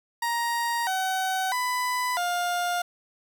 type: tone with pitch steps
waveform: 30% pulse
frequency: 939 / 756 / 997 / 706 Hz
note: A#5 / F#5 / B5 / F5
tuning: +12 / +37 / +16 / +19 cents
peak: -22 dBFS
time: 0.22-2.82 s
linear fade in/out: 5 ms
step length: 650 ms
effects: none